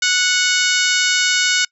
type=harmonic tone; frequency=737 Hz; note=F#5; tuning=7 cents flat; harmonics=2 / 3 / 4 / 5 / 6 / 7 / 8 / 9 / 10; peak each=-19 / -21 / -22 / -23 / -24 / -24 / -25 / -26 / -26 dBFS; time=0.02-1.65 s; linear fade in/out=5 ms; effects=noise-tail reverb RT60 0.1 s tail -25 dB re dry